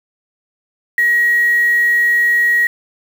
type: tone with quantisation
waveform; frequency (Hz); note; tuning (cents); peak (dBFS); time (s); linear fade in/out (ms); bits
sine; 1900; A#6; +33; -10; 0.98-2.67; 2; 5
effects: none